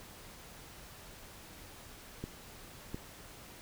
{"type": "clicks", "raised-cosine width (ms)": 3, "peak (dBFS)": -25, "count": 2, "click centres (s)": [2.24, 2.945], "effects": ["pink hiss -52 dBFS RMS until 3.61 s"]}